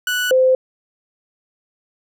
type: tone pair in turn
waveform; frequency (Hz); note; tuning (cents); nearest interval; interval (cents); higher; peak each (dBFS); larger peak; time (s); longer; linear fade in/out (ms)
30% pulse / sine; 1480 / 517; F#6 / C5; 0 / -21; octave + tritone; 1821; first; -15 / -10; second; 0.07-0.31 / 0.31-0.55; neither; 2
effects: none